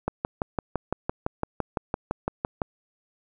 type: click train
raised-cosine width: 1 ms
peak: -11 dBFS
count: 16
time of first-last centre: 0.08-2.618 s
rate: 5.91 Hz
effects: none